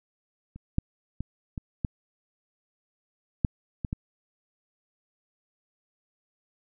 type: clicks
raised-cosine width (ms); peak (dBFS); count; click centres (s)
5; -30 / -11 / -19 / -21 / -14 / -9 / -17 / -17; 8; 0.56 / 0.784 / 1.206 / 1.578 / 1.848 / 3.448 / 3.848 / 3.929
effects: none